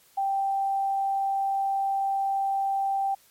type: tone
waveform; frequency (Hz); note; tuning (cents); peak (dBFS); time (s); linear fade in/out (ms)
sine; 784; G5; 0; -23; 0.17-3.15; 10
effects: white hiss -59 dBFS RMS until 3.3 s + MP3 64 kbps